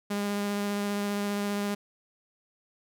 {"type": "tone with vibrato", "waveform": "sawtooth", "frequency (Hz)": 203.5, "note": "G#3", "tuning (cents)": -35, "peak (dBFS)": -24, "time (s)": [0.1, 1.75], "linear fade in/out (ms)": 10, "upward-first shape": "triangle", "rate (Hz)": 15, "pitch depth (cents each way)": 12, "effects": []}